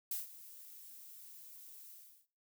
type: noise with ADSR envelope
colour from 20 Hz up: violet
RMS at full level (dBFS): -37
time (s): 0.11-2.27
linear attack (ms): 4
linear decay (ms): 150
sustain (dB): -17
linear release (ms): 360
effects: noise-tail reverb RT60 0.4 s tail -19 dB re dry